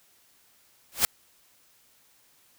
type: noise with exponential growth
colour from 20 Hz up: white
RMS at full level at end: -17 dBFS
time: 0.92-1.05 s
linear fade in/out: 0 ms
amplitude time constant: 28 ms
effects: white hiss -62 dBFS RMS until 2.58 s